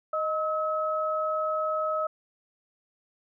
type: tone pair together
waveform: sine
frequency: 622.3 / 1285.5 Hz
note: D#5 / E6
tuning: 0 / -44 cents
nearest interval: octave + minor second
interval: 1256 cents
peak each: -28 dBFS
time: 0.13-2.07 s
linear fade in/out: 5 ms
effects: none